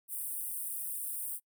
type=high-pass noise; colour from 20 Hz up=pink; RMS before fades=-38 dBFS; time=0.08-1.4 s; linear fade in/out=50 ms; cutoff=8600 Hz; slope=96 dB/octave; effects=noise-tail reverb RT60 0.1 s tail -24 dB re dry